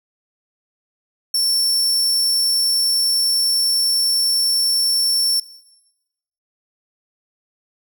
sawtooth tone, 5430 Hz, F8, 50 cents flat, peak -13 dBFS, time 1.34-5.4 s, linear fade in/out 5 ms, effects noise-tail reverb RT60 1.0 s tail -17 dB re dry

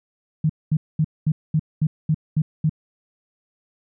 sine tone bursts, 155.56 Hz, D#3, in tune, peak -15 dBFS, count 9, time 0.44-2.695 s, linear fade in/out 5 ms, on 55 ms, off 220 ms, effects none

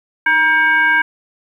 sine tone with frequency modulation, 1593 Hz, G6, 27 cents sharp, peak -10 dBFS, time 0.26-1.02 s, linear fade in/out 5 ms, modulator 643 Hz, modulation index 0.78, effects 8-bit

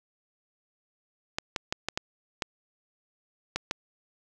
clicks, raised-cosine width 0.2 ms, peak -11 dBFS, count 8, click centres 1.385 / 1.562 / 1.725 / 1.886 / 1.975 / 2.422 / 3.56 / 3.711 s, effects none

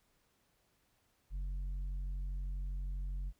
sine tone with tanh clipping, 46.25 Hz, F#1, in tune, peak -37 dBFS, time 1.3-3.33 s, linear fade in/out 50 ms, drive 5 dB, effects pink hiss -75 dBFS RMS until 3.39 s

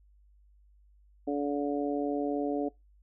harmonic tone, 143.8 Hz, D3, 36 cents flat, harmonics 2 / 3 / 4 / 5, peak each -30 / -34 / -36 / -38 dBFS, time 1.27-2.69 s, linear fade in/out 10 ms, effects noise-tail reverb RT60 0.2 s tail -23 dB re dry + added 50 Hz sine -58 dBFS peak until 3.02 s

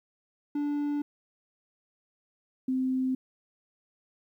triangle / sine tone pair in turn, 291.1 / 259.3 Hz, D4 / C4, -15 / -15 cents, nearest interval major second, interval 200 cents, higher first, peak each -25 dBFS, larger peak neither, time 0.55-1.02 / 2.68-3.15 s, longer neither, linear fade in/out 5 ms, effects 11-bit

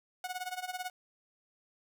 sawtooth tone with tremolo, 733 Hz, F#5, 16 cents flat, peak -30 dBFS, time 0.24-0.9 s, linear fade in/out 2 ms, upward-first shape sine, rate 18 Hz, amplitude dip 85%, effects none

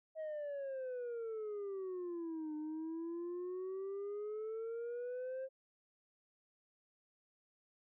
sine exponential two-way sweep, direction down then up, 640 to 303 to 533 Hz, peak -37 dBFS, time 0.15-5.49 s, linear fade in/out 50 ms, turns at 2.55 s, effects tanh soft clip ceiling -39 dBFS

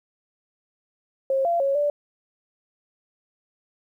sine tone with pitch steps, 537 / 685 / 551 / 584 Hz, C5 / F5 / C#5 / D5, +45 / -34 / -11 / -10 cents, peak -19 dBFS, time 1.3-1.9 s, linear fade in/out 2 ms, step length 150 ms, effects 10-bit

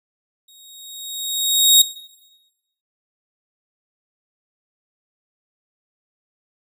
sawtooth tone with exponential growth, 3761 Hz, A#7, 15 cents sharp, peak -4 dBFS, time 0.48-1.82 s, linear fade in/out 5 ms, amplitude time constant 290 ms, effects noise-tail reverb RT60 1.0 s tail -17 dB re dry

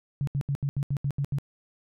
sine tone bursts, 140.3 Hz, C#3, 21 cents sharp, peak -24 dBFS, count 9, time 0.21-1.385 s, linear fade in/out 0 ms, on 63 ms, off 76 ms, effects none

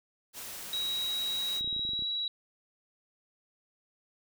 white noise, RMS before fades -42 dBFS, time 0.33-1.62 s, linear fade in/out 50 ms
sine tone with pitch glide, 3838 to 3892 Hz, A#7 to B7, +50 to -26 cents, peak -30 dBFS, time 0.73-2.28 s, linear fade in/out 2 ms, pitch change +24 cents, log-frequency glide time 1.65-2.04 s
clicks, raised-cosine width 3 ms, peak -35 dBFS, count 11, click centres 1.61 / 1.645 / 1.676 / 1.728 / 1.764 / 1.794 / 1.851 / 1.891 / 1.934 / 1.992 / 2.023 s
effects none

